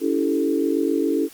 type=chord; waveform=sine; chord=A dominant seventh; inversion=first; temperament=equal with one note detuned; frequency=282.8 / 329.6 / 392 / 440 Hz; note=C#4 / E4 / G4 / A4; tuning=+35 / 0 / 0 / 0 cents; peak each=-22 / -22 / -27 / -24 dBFS; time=0-1.29 s; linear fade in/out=50 ms; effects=white hiss -46 dBFS RMS until 1.33 s + MP3 96 kbps